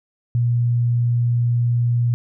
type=tone; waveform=sine; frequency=119.7 Hz; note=A#2; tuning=46 cents sharp; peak=-15 dBFS; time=0.35-2.14 s; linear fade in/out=0 ms; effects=none